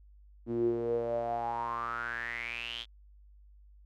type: tone with band-pass filter sweep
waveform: sawtooth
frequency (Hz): 117.2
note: A#2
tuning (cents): +10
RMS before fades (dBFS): -34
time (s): 0.46-2.86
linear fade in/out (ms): 50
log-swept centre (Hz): 290 to 3400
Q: 9.6
effects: added 50 Hz sine -54 dBFS peak until 3.85 s